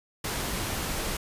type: noise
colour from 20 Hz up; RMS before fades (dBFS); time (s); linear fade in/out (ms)
pink; -31; 0.24-1.17; 5
effects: resampled to 32000 Hz